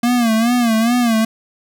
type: tone with vibrato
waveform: square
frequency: 233.1 Hz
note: A#3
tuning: in tune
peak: -13 dBFS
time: 0.03-1.25 s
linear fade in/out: 5 ms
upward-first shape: sine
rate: 2.4 Hz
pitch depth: 100 cents each way
effects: none